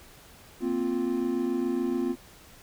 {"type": "chord", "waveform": "triangle", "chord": "Bb suspended second", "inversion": "none", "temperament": "equal with one note detuned", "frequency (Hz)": [234.4, 261.6, 349.2], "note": ["Bb3", "C4", "F4"], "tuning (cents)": [10, 0, 0], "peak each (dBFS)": [-30, -27, -27], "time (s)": [0.6, 2.16], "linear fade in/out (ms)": 50, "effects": ["pink hiss -52 dBFS RMS until 2.62 s"]}